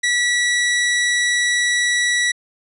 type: tone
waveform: sawtooth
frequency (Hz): 1944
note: B6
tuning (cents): -28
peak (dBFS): -12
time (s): 0.03-2.32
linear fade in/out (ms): 10
effects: resampled to 24000 Hz + 9-bit